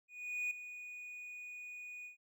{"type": "tone with ADSR envelope", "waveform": "triangle", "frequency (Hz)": 2466, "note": "D#7", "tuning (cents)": -16, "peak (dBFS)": -32, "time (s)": [0.08, 2.17], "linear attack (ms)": 430, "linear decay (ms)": 3, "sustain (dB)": -12, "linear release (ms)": 120, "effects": []}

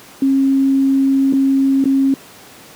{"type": "tone with dropouts", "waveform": "sine", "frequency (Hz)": 270.7, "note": "C#4", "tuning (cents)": -41, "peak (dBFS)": -10, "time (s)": [0.22, 2.14], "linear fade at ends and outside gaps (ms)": 2, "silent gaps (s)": [[1.326, 1.334], [1.841, 1.855]], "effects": ["pink hiss -40 dBFS RMS until 2.75 s", "high-pass 150 Hz 12 dB/octave"]}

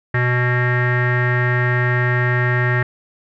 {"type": "tone with low-pass filter", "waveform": "square", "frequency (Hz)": 123.47, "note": "B2", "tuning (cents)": 0, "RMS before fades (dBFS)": -17, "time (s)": [0.14, 2.83], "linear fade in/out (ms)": 5, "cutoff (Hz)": 1800, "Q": 9.5, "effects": []}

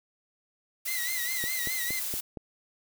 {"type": "noise", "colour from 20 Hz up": "blue", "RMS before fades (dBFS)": -33, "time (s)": [0.85, 2.21], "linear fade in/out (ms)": 10}
{"type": "tone with vibrato", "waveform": "sawtooth", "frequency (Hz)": 1989, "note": "B6", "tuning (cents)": 12, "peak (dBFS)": -29, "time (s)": [0.87, 2], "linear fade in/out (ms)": 10, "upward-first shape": "sine", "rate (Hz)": 4.9, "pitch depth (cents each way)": 90}
{"type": "click train", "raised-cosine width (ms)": 2, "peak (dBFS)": -24, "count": 5, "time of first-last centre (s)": [1.44, 2.372], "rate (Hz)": 4.29}
{"effects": []}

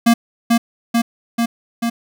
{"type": "tone with echo", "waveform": "square", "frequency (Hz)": 233.1, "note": "A#3", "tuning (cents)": 0, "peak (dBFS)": -9, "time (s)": [0.06, 0.14], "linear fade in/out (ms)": 10, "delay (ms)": 440, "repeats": 4, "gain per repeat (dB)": -2, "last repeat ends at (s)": 1.9, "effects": []}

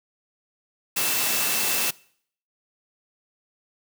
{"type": "tone in noise", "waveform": "sine", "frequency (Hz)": 2660, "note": "E7", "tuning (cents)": 15, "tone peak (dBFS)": -32, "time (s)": [0.96, 1.91], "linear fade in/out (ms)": 10, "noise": "white", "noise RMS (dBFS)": -24, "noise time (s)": [0.96, 1.91], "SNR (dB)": -11, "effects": ["noise-tail reverb RT60 0.6 s tail -23 dB re dry", "high-pass 150 Hz 12 dB/octave"]}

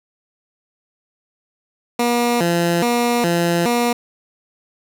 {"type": "tone with vibrato", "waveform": "15% pulse", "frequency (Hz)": 202.5, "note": "G#3", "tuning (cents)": -43, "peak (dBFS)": -9, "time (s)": [1.99, 3.93], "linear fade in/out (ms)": 5, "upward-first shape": "square", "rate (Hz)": 1.2, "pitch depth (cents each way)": 290, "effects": []}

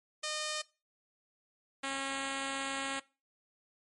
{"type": "tone pair in turn", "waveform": "5% pulse", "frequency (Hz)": [611, 272.2], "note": ["D#5", "C#4"], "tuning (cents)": [-32, -31], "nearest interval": "octave + major second", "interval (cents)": 1399, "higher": "first", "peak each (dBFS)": -23, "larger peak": "neither", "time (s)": [[0.23, 0.62], [1.83, 3]], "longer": "second", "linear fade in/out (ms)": 10, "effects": ["noise-tail reverb RT60 0.3 s tail -21 dB re dry", "MP3 48 kbps"]}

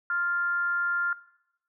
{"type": "tone with frequency modulation", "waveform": "sine", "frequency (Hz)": 1398, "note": "F6", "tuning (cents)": 1, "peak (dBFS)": -25, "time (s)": [0.1, 1.13], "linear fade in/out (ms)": 2, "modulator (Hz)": 342, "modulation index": 0.32, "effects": ["noise-tail reverb RT60 0.8 s tail -18 dB re dry"]}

